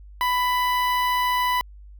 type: tone with notch filter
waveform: sawtooth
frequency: 994 Hz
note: B5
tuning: 11 cents sharp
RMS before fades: -22 dBFS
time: 0.21-1.61 s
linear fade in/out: 0 ms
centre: 7200 Hz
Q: 0.56
effects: added 50 Hz sine -41 dBFS peak until 1.99 s